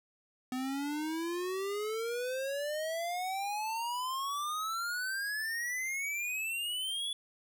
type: exponential sweep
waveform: square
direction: up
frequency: 251.6 to 3444 Hz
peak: -34 dBFS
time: 0.52-7.13 s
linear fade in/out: 2 ms
effects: none